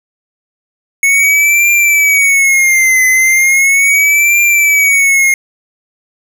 square tone with vibrato, 2200 Hz, C#7, 14 cents flat, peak -7 dBFS, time 1.03-5.34 s, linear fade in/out 2 ms, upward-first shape triangle, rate 0.37 Hz, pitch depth 140 cents each way, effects none

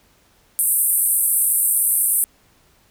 pink band-pass noise, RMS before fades -18 dBFS, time 0.59-2.24 s, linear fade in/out 0 ms, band 8500 to 14000 Hz, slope 96 dB/octave, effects pink hiss -57 dBFS RMS until 2.9 s

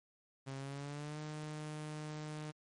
sawtooth tone with pitch glide, 135.1 to 152.52 Hz, C#3 to D#3, -44 to -34 cents, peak -38 dBFS, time 0.46-2.52 s, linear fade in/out 20 ms, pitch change +210 cents, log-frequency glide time 0.56-1.19 s, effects MP3 48 kbps

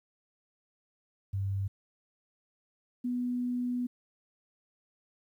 sine tone pair in turn, 98 / 246.3 Hz, G2 / B3, 0 / -5 cents, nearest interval octave + major third, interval 1595 cents, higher second, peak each -29 / -29 dBFS, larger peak neither, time 1.33-1.68 / 3.04-3.87 s, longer second, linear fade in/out 10 ms, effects 11-bit

